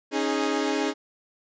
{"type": "chord", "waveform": "sawtooth", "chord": "C# suspended second", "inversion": "none", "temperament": "equal with one note detuned", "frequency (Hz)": [274.3, 311.1, 415.3], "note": ["C#4", "D#4", "G#4"], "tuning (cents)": [-18, 0, 0], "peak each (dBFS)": -24, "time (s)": [0.11, 0.94], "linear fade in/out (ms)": 50, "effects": ["resampled to 16000 Hz"]}